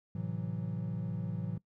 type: chord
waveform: triangle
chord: F# half-diminished seventh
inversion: first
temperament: equal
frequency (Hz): 110 / 130.81 / 164.81 / 185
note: A2 / C3 / E3 / F#3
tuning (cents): 0 / 0 / 0 / 0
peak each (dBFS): -37 / -40 / -36 / -38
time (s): 0.15-1.58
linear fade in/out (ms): 5
effects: noise-tail reverb RT60 0.1 s tail -20 dB re dry